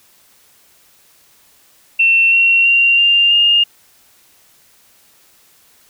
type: tone with pitch steps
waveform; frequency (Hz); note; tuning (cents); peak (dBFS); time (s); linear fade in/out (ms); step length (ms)
sine; 2700 / 2731 / 2763 / 2795 / 2828; E7 / F7 / F7 / F7 / F7; +41 / -39 / -19 / +1 / +21; -8; 1.99-3.64; 10; 330
effects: white hiss -51 dBFS RMS until 5.89 s